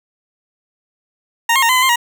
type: tone with pitch steps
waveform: 20% pulse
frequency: 929 / 1071 / 924 / 1021 / 1015 / 1051 / 950 Hz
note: A#5 / C6 / A#5 / C6 / B5 / C6 / A#5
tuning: -6 / +40 / -16 / -43 / +47 / +7 / +33 cents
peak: -6 dBFS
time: 1.49-1.959 s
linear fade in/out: 5 ms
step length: 67 ms
effects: none